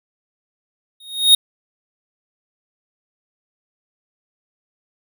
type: tone with exponential growth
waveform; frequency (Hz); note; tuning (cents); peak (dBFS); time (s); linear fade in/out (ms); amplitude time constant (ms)
square; 3729; A#7; 0; -5; 1-1.35; 5; 76
effects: none